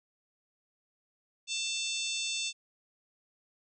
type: harmonic tone with a mistuned harmonic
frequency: 890 Hz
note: A5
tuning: 20 cents sharp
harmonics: 3 / 4 / 5 / 6 / 7 / 8 / 9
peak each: -37 / -36 / -41 / -43 / -41 / -43 / -41 dBFS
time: 1.47-2.53 s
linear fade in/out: 50 ms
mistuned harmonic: 8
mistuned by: -76 cents
effects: none